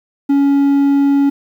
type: tone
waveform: triangle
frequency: 280 Hz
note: C#4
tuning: 18 cents sharp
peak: -7 dBFS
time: 0.29-1.3 s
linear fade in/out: 10 ms
effects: 8-bit